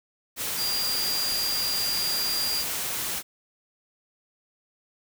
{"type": "tone in noise", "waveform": "sine", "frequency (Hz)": 4782, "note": "D8", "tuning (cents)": 30, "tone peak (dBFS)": -26, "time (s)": [0.56, 2.65], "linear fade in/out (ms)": 50, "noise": "white", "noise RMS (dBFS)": -30, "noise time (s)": [0.36, 3.23], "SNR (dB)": 1, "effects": []}